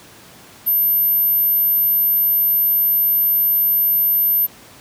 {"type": "tone", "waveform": "sine", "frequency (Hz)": 13000, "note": "G#9", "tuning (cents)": -38, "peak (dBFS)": -13, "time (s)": [0.66, 4.47], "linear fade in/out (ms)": 20, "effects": ["pink hiss -43 dBFS RMS until 4.8 s", "high-pass 100 Hz 12 dB/octave"]}